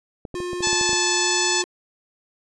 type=clicks; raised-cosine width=2 ms; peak=-19 dBFS; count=10; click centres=0.252 / 0.343 / 0.403 / 0.532 / 0.606 / 0.672 / 0.73 / 0.812 / 0.893 / 0.931 s
type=tone with pitch glide; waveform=square; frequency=356.1 to 358.4 Hz; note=F4 to F4; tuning=+34 to +45 cents; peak=-27 dBFS; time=0.35-1.64 s; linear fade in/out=0 ms; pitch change=+11 cents; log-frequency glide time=1.21-1.27 s
type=harmonic tone; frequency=871 Hz; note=A5; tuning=18 cents flat; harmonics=1 / 2 / 3 / 4 / 5 / 6 / 7 / 8 / 9; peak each=-28 / -28 / -28 / -28 / -28 / -28 / -28 / -28 / -28 dBFS; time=0.62-1.63 s; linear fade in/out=20 ms
effects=resampled to 22050 Hz